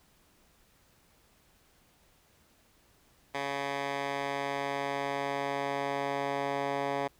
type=tone with band-pass filter sweep; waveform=10% pulse; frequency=140 Hz; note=C#3; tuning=18 cents sharp; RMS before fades=-33 dBFS; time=3.34-7.08 s; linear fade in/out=10 ms; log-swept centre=1600 to 930 Hz; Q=0.72; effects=pink hiss -65 dBFS RMS until 7.19 s